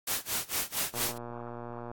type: noise with tremolo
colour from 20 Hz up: white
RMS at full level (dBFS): -29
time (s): 0.07-1.18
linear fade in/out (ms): 5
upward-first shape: sine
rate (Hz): 4.4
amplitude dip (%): 95
type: click train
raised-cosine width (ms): 1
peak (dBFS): -27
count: 117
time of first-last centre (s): 0.94-1.915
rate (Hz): 119
effects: AAC 64 kbps